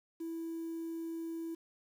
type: tone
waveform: triangle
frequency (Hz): 329.6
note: E4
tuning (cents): 0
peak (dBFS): -34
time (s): 0.2-1.55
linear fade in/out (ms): 10
effects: tanh soft clip ceiling -34 dBFS + 10-bit